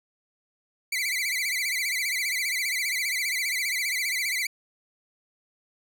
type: tone with vibrato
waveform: sawtooth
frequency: 2160 Hz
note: C#7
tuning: 45 cents flat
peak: -22 dBFS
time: 0.92-4.47 s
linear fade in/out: 5 ms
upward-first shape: sine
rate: 15 Hz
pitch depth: 150 cents each way
effects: none